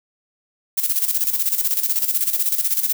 violet noise with tremolo, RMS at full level -18 dBFS, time 0.77-2.93 s, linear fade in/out 10 ms, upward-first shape square, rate 16 Hz, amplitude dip 65%, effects none

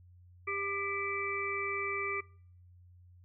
harmonic tone with a mistuned harmonic, 397.4 Hz, G4, 24 cents sharp, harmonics 1 / 3 / 5 / 6, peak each -39 / -37 / -40 / -36 dBFS, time 0.47-2.21 s, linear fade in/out 10 ms, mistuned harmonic 6, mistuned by -45 cents, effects noise-tail reverb RT60 0.6 s tail -25 dB re dry + added 89 Hz sine -55 dBFS peak until 3.24 s

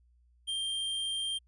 square tone, 3178 Hz, G7, 23 cents sharp, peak -32 dBFS, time 0.47-1.39 s, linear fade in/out 20 ms, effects added 60 Hz sine -62 dBFS peak until 1.47 s + resampled to 24000 Hz

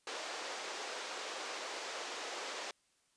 pink band-pass noise, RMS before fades -43 dBFS, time 0.07-2.71 s, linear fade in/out 2 ms, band 410 to 7000 Hz, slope 24 dB/octave, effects white hiss -74 dBFS RMS until 3.16 s + resampled to 22050 Hz

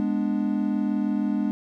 triangle chord, G# diminished, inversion none, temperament equal, 207.7 / 246.9 / 293.7 Hz, G#3 / B3 / D4, 0 / 0 / 0 cents, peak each -23 / -26 / -25 dBFS, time 0-1.51 s, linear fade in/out 0 ms, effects none

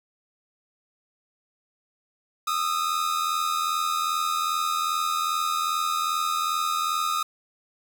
45% pulse tone pair together, 1232 / 1314.5 Hz, D#6 / E6, -17 / -5 cents, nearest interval minor second, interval 112 cents, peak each -25 / -29 dBFS, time 2.47-7.23 s, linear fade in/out 5 ms, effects 8-bit

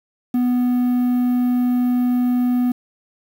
triangle tone with quantisation, 246.9 Hz, B3, in tune, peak -13 dBFS, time 0.34-2.72 s, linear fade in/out 5 ms, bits 7, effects none

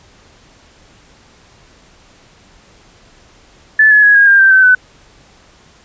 sine tone with pitch steps, 1740 / 1704.2 / 1669.1 / 1634.8 / 1601.1 / 1568.2 / 1535.9 / 1504.3 Hz, A6 / G#6 / G#6 / G#6 / G6 / G6 / G6 / F#6, -20 / +44 / +8 / -28 / +36 / 0 / -36 / +28 cents, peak -4 dBFS, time 3.79-4.75 s, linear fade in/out 5 ms, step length 120 ms, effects pink hiss -46 dBFS RMS until 5.84 s + resampled to 16000 Hz

